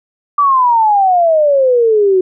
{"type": "exponential sweep", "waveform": "sine", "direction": "down", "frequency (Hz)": [1174.7, 364.7], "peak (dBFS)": -7, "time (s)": [0.38, 2.21], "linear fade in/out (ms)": 5, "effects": []}